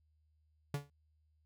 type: tone with exponential decay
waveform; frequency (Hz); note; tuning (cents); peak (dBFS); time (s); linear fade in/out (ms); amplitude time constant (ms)
45% pulse; 143.1; D3; -45; -32; 0.74-0.9; 2; 34
effects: added 77 Hz sine -70 dBFS peak until 1.45 s